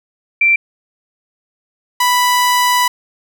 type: tone pair in turn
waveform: sine / sawtooth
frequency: 2350 / 988.1 Hz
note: D7 / B5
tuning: +1 / +1 cents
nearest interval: octave + minor third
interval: 1500 cents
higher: first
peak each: -8 / -7 dBFS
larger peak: second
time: 0.41-0.56 / 2-2.88 s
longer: second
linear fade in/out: 5 ms
effects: none